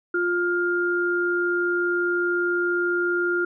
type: tone pair together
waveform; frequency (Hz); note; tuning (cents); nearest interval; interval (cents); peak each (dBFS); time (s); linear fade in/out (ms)
sine; 351.3 / 1406.4; F4 / F6; +10 / +12; 2 octaves; 2402; -23; 0.14-3.45; 5
effects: none